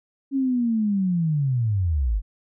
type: linear sweep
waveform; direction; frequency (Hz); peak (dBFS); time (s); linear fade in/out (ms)
sine; down; 277.4 to 43.65; -19; 0.31-2.22; 50
effects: none